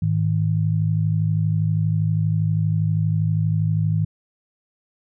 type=tone pair together; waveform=sine; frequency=105.39 / 157.9 Hz; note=G#2 / D#3; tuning=+26 / +26 cents; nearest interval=perfect fifth; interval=700 cents; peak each=-20 dBFS; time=0.02-4.05 s; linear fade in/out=5 ms; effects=none